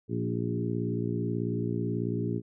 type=harmonic tone with a mistuned harmonic; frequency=58.27 Hz; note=A#1; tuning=in tune; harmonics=2 / 3 / 4 / 5 / 6 / 7; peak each=-32 / -34 / -35 / -36 / -37 / -37 dBFS; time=0.08-2.42 s; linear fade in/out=50 ms; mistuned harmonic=6; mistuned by=+15 cents; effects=none